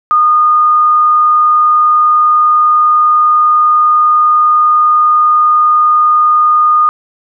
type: tone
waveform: sine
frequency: 1225 Hz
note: D#6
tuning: 27 cents flat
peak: -5 dBFS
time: 0.11-6.89 s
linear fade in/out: 0 ms
effects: none